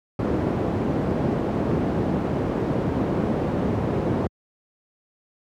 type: low-pass noise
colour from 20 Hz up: white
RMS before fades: -23 dBFS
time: 0.19-4.27 s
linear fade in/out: 2 ms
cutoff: 380 Hz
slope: 12 dB/octave
effects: high-pass 80 Hz 12 dB/octave